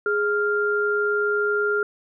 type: tone pair together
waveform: sine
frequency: 415.3 / 1396.9 Hz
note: G#4 / F6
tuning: 0 / 0 cents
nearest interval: octave + major sixth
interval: 2100 cents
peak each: -22 dBFS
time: 0.06-1.83 s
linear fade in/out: 2 ms
effects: none